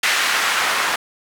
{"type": "noise with band-pass filter sweep", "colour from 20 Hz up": "white", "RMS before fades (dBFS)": -19, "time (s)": [0.03, 0.96], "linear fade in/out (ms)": 5, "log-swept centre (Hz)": [1900, 1200], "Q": 1.2, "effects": []}